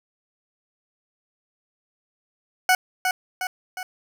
20% pulse tone with echo, 740 Hz, F#5, in tune, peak -10 dBFS, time 2.69-2.75 s, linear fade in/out 2 ms, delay 360 ms, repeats 3, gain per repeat -5 dB, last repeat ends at 3.83 s, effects none

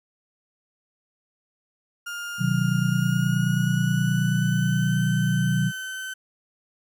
35% pulse tone with pitch glide, 1411 to 1529.8 Hz, F6 to G6, +17 to -43 cents, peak -29 dBFS, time 2.06-6.14 s, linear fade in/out 10 ms, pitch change +140 cents, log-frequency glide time 2.84-4.98 s
sine chord, B major, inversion none, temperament equal with one note detuned, 126.28 / 155.56 / 185 Hz, B2 / D#3 / F#3, +39 / 0 / 0 cents, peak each -24 dBFS, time 2.38-5.72 s, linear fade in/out 50 ms
effects none

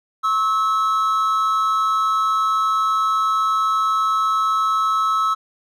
triangle tone pair together, 1091.8 / 1300 Hz, C#6 / E6, -27 / -24 cents, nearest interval minor third, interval 303 cents, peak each -22 / -15 dBFS, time 0.23-5.35 s, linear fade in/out 20 ms, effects none

